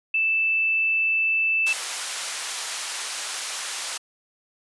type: tone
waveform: sine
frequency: 2642 Hz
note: E7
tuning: 3 cents sharp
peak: -19 dBFS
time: 0.14-1.73 s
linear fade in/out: 5 ms
type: band-pass noise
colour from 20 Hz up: white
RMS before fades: -31 dBFS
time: 1.66-3.98 s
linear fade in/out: 10 ms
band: 780 to 8800 Hz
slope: 12 dB/octave
effects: resampled to 24000 Hz